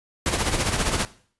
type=noise with tremolo; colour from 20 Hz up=pink; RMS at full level=-21 dBFS; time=0.26-1.05 s; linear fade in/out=0 ms; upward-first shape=sine; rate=15 Hz; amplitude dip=60%; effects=noise-tail reverb RT60 0.5 s tail -18 dB re dry + resampled to 24000 Hz